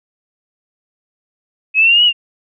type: exponential two-way sweep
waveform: sine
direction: up then down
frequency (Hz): 2539 to 2960 to 2734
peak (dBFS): -7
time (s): 1.74-2.13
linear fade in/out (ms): 50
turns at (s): 2.05
effects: none